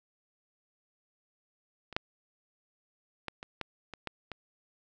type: clicks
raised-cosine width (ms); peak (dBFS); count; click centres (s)
0.3; -29 / -12 / -19 / -25 / -18 / -25 / -19 / -23; 8; 1.927 / 1.965 / 3.283 / 3.429 / 3.613 / 3.937 / 4.073 / 4.317
effects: resampled to 16000 Hz + 8-bit